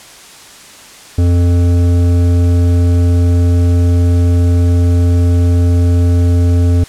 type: tone with hard clipping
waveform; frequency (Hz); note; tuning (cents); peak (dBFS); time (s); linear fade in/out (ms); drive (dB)
sine; 87.31; F2; 0; -9; 1.18-6.84; 5; 11
effects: white hiss -36 dBFS RMS until 6.88 s + low-pass 9000 Hz 12 dB/octave